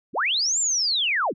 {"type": "linear two-way sweep", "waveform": "sine", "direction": "up then down", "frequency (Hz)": [102.7, 7500, 102.7], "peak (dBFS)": -20, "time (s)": [0.13, 1.34], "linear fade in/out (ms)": 50, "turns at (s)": 0.59, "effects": []}